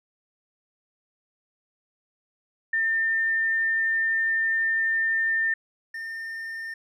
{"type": "tone pair in turn", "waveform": ["sine", "triangle"], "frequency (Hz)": [1803, 1810.3], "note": ["A6", "A6"], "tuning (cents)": [42, 49], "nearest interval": "unison", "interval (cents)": 7, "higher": "second", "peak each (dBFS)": [-21, -30], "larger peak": "first", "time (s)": [[2.73, 5.54], [5.94, 6.74]], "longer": "first", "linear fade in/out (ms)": 5, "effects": []}